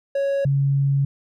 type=tone pair in turn; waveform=triangle / sine; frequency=554.4 / 138.93 Hz; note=C#5 / C#3; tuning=0 / +4 cents; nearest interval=2 octaves; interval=2396 cents; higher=first; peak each=-17 / -16 dBFS; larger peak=second; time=0.15-0.45 / 0.45-1.05 s; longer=second; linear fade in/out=5 ms; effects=none